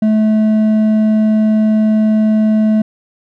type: tone with hard clipping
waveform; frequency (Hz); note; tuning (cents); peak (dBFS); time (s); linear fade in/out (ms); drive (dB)
sine; 216.3; A3; -29; -10; 0.02-2.82; 5; 5
effects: none